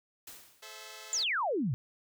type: noise with exponential decay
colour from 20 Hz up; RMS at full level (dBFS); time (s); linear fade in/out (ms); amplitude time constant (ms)
white; -45; 0.27-0.87; 5; 130
type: chord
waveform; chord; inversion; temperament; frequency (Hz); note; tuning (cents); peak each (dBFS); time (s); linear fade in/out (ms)
5% pulse; A minor; none; equal with one note detuned; 431.4 / 523.3 / 659.3; A4 / C5 / E5; -34 / 0 / 0; -38 / -40 / -38; 0.62-1.24; 10
type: exponential sweep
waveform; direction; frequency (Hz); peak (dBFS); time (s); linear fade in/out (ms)
sine; down; 7459 to 111.4; -28; 1.13-1.74; 0
effects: none